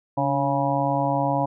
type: harmonic tone with a mistuned harmonic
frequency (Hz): 138.6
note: C#3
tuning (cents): 0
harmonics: 1 / 2 / 4 / 5 / 6 / 7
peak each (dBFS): -27 / -27 / -27 / -27 / -27 / -27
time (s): 0.17-1.46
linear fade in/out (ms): 10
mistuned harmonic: 2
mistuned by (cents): +53
effects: none